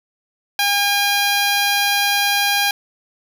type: tone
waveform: 10% pulse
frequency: 809 Hz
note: G#5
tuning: 46 cents flat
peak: -7 dBFS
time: 0.59-2.71 s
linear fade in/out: 2 ms
effects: none